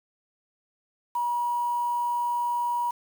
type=tone with quantisation; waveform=sine; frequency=960 Hz; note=B5; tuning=49 cents flat; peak=-24 dBFS; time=1.15-2.91 s; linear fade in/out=5 ms; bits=7; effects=none